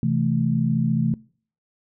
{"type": "chord", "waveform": "sine", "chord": "A minor", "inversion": "first", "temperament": "equal", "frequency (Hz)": [130.81, 164.81, 220], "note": ["C3", "E3", "A3"], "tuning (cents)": [0, 0, 0], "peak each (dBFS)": -23, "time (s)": [0.03, 1.14], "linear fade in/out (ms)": 2, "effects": ["noise-tail reverb RT60 0.5 s tail -24 dB re dry"]}